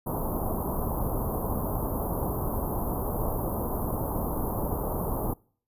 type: band-stop noise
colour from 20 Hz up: pink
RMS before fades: -29 dBFS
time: 0.06-5.34 s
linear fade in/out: 10 ms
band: 1100 to 12000 Hz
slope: 48 dB/octave
effects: noise-tail reverb RT60 0.5 s tail -25 dB re dry + resampled to 32000 Hz